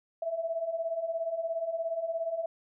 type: beating tone pair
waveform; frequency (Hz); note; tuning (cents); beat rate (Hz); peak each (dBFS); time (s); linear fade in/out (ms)
sine; 647 / 664; E5 / E5; -32 / +12; 17; -36 / -31; 0.22-2.46; 5
effects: none